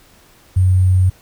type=tone with sample-and-hold; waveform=sine; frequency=92.5 Hz; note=F#2; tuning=in tune; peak=-9 dBFS; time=0.56-1.1 s; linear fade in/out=10 ms; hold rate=8820 Hz; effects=pink hiss -49 dBFS RMS until 1.21 s